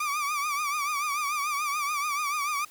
30% pulse tone with vibrato, 1176 Hz, D6, 2 cents sharp, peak -24 dBFS, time 0-2.65 s, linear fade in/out 5 ms, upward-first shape triangle, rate 6.9 Hz, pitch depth 100 cents each way, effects white hiss -53 dBFS RMS until 2.7 s

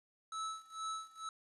square tone with tremolo, 1305 Hz, E6, 18 cents flat, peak -38 dBFS, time 0.32-1.29 s, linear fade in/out 2 ms, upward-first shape sine, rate 2.2 Hz, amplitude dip 95%, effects resampled to 24000 Hz + 11-bit

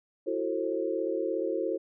sine chord, F# half-diminished seventh, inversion third, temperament just, 333 / 370 / 444 / 532.8 Hz, E4 / F#4 / A4 / C5, +18 / 0 / +16 / +31 cents, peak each -33 dBFS, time 0.26-1.78 s, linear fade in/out 20 ms, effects none

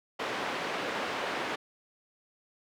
pink band-pass noise, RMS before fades -34 dBFS, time 0.19-1.56 s, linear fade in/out 10 ms, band 380 to 2800 Hz, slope 12 dB/octave, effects none

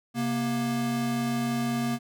square tone pair together, 132.7 / 236.4 Hz, C3 / A#3, +25 / +24 cents, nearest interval minor seventh, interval 999 cents, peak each -34 / -27 dBFS, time 0.14-1.99 s, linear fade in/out 50 ms, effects none

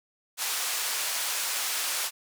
white band-pass noise, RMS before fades -30 dBFS, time 0.37-2.11 s, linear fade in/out 50 ms, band 730 to 11000 Hz, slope 12 dB/octave, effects none

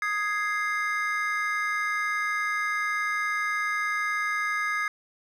triangle chord, Ab major, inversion second, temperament equal, 1244.5 / 1661.2 / 2093 Hz, Eb6 / Ab6 / C7, 0 / 0 / 0 cents, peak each -28 dBFS, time 0.02-4.88 s, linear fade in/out 2 ms, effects none

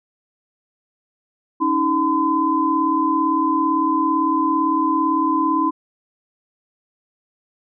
sine tone cluster, 280.9 / 318.7 / 1018 Hz, C#4 / D#4 / C6, +23 / +42 / -48 cents, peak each -23 / -20 / -18 dBFS, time 1.6-5.71 s, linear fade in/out 20 ms, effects none

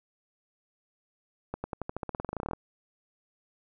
accelerating click train, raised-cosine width 1 ms, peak -19 dBFS, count 20, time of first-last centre 1.54-2.534 s, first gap 100 ms, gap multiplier 0.92, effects none

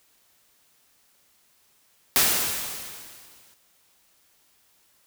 white noise with exponential decay, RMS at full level -18 dBFS, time 2.16-3.54 s, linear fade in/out 0 ms, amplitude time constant 300 ms, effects white hiss -63 dBFS RMS until 5.06 s

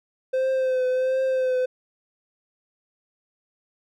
triangle tone with vibrato, 517 Hz, C5, 21 cents flat, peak -18 dBFS, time 0.33-1.66 s, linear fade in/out 10 ms, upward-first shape triangle, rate 1.4 Hz, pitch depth 36 cents each way, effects none

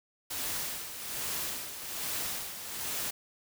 white noise with tremolo, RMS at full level -34 dBFS, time 0.3-3.11 s, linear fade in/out 10 ms, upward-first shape sine, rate 1.2 Hz, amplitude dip 60%, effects none

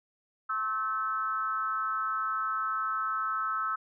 sine tone with frequency modulation, 1303 Hz, E6, 20 cents flat, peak -28 dBFS, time 0.49-3.76 s, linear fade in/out 10 ms, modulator 220 Hz, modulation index 0.68, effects none

